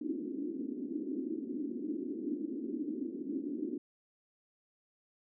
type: band-pass noise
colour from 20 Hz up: white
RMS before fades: -38 dBFS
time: 0.01-3.78 s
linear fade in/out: 5 ms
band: 250 to 330 Hz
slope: 48 dB/octave
effects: none